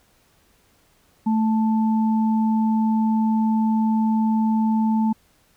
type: tone pair together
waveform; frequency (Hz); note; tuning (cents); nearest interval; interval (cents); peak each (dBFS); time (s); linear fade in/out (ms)
sine; 220 / 880; A3 / A5; 0 / 0; 2 octaves; 2400; -17 / -27; 1.26-5.13; 10
effects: pink hiss -60 dBFS RMS until 5.56 s